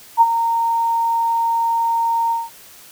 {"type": "tone with ADSR envelope", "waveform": "sine", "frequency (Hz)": 922, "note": "A#5", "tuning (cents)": -19, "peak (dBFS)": -5, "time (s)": [0.17, 2.5], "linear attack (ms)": 41, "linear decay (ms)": 39, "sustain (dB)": -10, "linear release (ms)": 190, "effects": ["white hiss -43 dBFS RMS until 2.91 s"]}